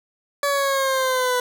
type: exponential sweep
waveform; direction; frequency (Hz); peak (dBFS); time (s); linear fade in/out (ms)
20% pulse; down; 571 to 493.9; -14; 0.43-1.4; 2
effects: none